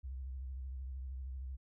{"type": "tone with vibrato", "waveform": "sine", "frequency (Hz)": 65.3, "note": "C2", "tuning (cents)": -3, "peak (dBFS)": -40, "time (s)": [0.03, 1.57], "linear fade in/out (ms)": 20, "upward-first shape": "triangle", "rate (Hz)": 13, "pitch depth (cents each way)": 100, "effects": []}